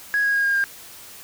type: tone with pitch steps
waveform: sine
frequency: 1661.2 / 1646.9 / 1632.7 / 1618.6 / 1604.6 Hz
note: G#6 / G#6 / G#6 / G#6 / G6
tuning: 0 / -15 / -30 / -45 / +40 cents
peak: -16 dBFS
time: 0.14-0.64 s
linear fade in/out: 0 ms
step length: 100 ms
effects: tanh soft clip ceiling -14 dBFS + white hiss -42 dBFS RMS until 1.23 s